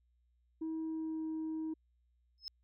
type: tone with pitch glide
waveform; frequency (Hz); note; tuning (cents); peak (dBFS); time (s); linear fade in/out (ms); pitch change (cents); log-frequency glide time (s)
sine; 320.3 to 317; E4 to D#4; -50 to +32; -34; 0.61-1.74; 10; -18; 0.81-1.26
type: tone with exponential growth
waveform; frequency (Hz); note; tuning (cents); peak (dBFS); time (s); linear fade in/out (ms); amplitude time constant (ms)
sine; 5180; E8; -31; -35; 2.38-2.48; 0; 20
effects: tanh soft clip ceiling -34 dBFS + added 60 Hz sine -70 dBFS peak until 2.63 s